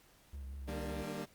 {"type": "tone with vibrato", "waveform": "triangle", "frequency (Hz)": 68.2, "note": "C#2", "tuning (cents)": -28, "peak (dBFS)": -40, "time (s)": [0.33, 1.03], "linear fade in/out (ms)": 5, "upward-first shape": "sine", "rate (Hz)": 5.4, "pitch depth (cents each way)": 49}
{"type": "chord", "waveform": "20% pulse", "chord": "Eb major seventh", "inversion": "none", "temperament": "equal with one note detuned", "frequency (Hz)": [151.66, 196, 233.1, 293.7], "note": ["Eb3", "G3", "Bb3", "D4"], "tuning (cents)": [-44, 0, 0, 0], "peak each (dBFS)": [-40, -39, -40, -43], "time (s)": [0.67, 1.26], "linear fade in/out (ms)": 20}
{"effects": ["pink hiss -65 dBFS RMS until 1.34 s", "Opus 48 kbps"]}